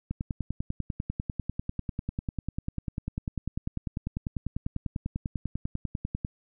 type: click train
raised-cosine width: 5 ms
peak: -18 dBFS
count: 63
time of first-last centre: 0.11-6.249 s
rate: 10.1 Hz
effects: none